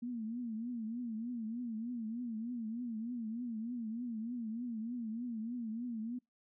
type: tone with vibrato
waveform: sine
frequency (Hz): 231.6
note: A#3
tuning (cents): -11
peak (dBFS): -37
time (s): 0.02-6.19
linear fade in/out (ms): 10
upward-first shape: triangle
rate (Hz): 3.3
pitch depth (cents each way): 140
effects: noise-tail reverb RT60 0.2 s tail -26 dB re dry